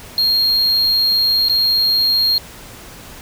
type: tone with dropouts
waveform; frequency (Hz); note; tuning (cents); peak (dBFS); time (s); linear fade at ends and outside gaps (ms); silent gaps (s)
triangle; 4235; C8; +20; -11; 0.18-2.38; 1; 1.485-1.496
effects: pink hiss -37 dBFS RMS until 3.21 s